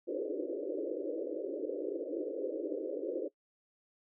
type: band-pass noise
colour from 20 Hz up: white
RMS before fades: -37 dBFS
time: 0.07-3.29 s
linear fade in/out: 20 ms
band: 290 to 560 Hz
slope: 96 dB/octave
effects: noise-tail reverb RT60 0.1 s tail -21 dB re dry